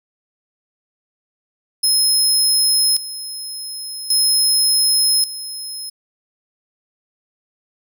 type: tone with tremolo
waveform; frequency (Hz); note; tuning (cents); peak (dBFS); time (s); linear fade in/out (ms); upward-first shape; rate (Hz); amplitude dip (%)
25% pulse; 5150; E8; -41; -8; 1.83-5.9; 10; square; 0.44; 80
effects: none